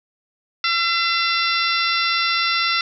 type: harmonic tone with a mistuned harmonic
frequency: 678 Hz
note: E5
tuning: 49 cents sharp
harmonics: 2 / 3 / 4 / 5 / 6 / 7 / 8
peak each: -22 / -24 / -25 / -26 / -27 / -27 / -28 dBFS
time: 0.64-2.81 s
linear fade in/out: 2 ms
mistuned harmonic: 5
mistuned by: +63 cents
effects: none